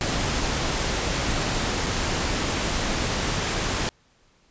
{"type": "noise with dropouts", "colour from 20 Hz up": "pink", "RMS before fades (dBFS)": -25, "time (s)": [0.01, 3.89], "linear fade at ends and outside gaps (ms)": 0, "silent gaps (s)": [1.863, 1.867], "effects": ["pink hiss -61 dBFS RMS until 4.5 s", "resampled to 16000 Hz"]}